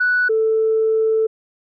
sine tone pair in turn, 1480 / 441.7 Hz, F#6 / A4, 0 / +7 cents, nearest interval octave + major sixth, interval 2093 cents, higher first, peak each -13 dBFS, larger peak neither, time 0-0.29 / 0.29-1.27 s, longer second, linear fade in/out 10 ms, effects tanh soft clip ceiling -9 dBFS

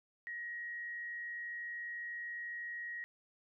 sine tone with frequency modulation, 1894 Hz, A#6, 27 cents sharp, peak -40 dBFS, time 0.27-3.04 s, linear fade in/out 0 ms, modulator 121 Hz, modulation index 0.26, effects none

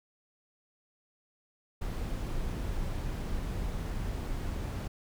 brown noise, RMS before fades -34 dBFS, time 1.81-4.88 s, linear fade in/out 10 ms, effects none

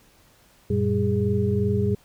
sine tone cluster, 93.3 / 116.1 / 197.2 / 411.8 Hz, F#2 / A#2 / G3 / G#4, +15 / -7 / +11 / -15 cents, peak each -25 dBFS, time 0.7-1.95 s, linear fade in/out 5 ms, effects pink hiss -57 dBFS RMS until 2.04 s

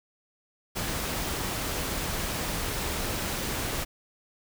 pink noise, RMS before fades -31 dBFS, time 0.75-3.85 s, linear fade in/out 20 ms, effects none

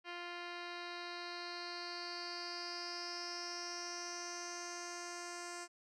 10% pulse tone with low-pass filter sweep, 349.2 Hz, F4, in tune, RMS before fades -45 dBFS, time 0.04-5.68 s, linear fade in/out 50 ms, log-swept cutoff 3400 to 7300 Hz, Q 7.1, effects none

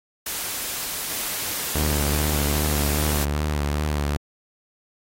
white noise, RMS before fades -28 dBFS, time 0.26-3.25 s, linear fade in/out 5 ms
sawtooth tone with vibrato, 74 Hz, D2, 14 cents sharp, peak -18 dBFS, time 1.75-4.17 s, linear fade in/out 5 ms, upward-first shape sine, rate 2.5 Hz, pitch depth 45 cents each way
effects AAC 48 kbps

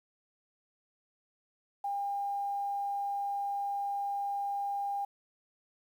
sine tone with quantisation, 803 Hz, G5, 41 cents sharp, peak -31 dBFS, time 1.84-5.05 s, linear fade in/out 5 ms, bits 10, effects none

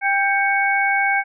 sine tone cluster, 792 / 1577 / 2226 Hz, G5 / G6 / C#7, +18 / +10 / +7 cents, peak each -20 dBFS, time 0.01-1.24 s, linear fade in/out 50 ms, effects none

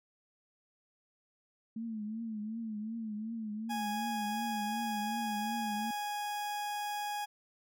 sine tone with vibrato, 219.7 Hz, A3, 2 cents flat, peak -36 dBFS, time 1.76-5.91 s, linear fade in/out 5 ms, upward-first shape triangle, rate 2.7 Hz, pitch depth 100 cents each way
40% pulse tone, 829 Hz, G#5, 3 cents flat, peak -34 dBFS, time 3.69-7.26 s, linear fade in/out 20 ms
effects none

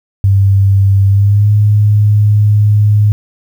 sine tone with pitch glide, 98.2 to 104.64 Hz, G2 to G#2, +4 to +14 cents, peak -5 dBFS, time 0.24-3.12 s, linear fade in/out 0 ms, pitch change +110 cents, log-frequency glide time 1.07-1.51 s, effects 7-bit

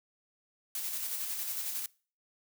blue noise with tremolo, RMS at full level -35 dBFS, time 0.75-1.86 s, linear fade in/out 2 ms, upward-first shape square, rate 11 Hz, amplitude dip 30%, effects noise-tail reverb RT60 0.4 s tail -23 dB re dry

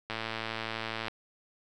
click train, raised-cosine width 0.3 ms, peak -18 dBFS, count 111, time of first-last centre 0.1-1.082 s, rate 112 Hz, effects none

